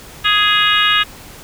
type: harmonic tone with a mistuned harmonic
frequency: 416.1 Hz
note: G#4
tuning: 3 cents sharp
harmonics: 3 / 4 / 5 / 6 / 7 / 8 / 9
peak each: -17 / -17 / -22 / -21 / -16 / -22 / -20 dBFS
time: 0.24-1.04 s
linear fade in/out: 20 ms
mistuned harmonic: 7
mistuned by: -18 cents
effects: pink hiss -37 dBFS RMS until 1.43 s